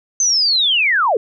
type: linear sweep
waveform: sine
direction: down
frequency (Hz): 6272 to 386.9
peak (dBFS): -12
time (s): 0.2-1.17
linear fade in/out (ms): 2
effects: none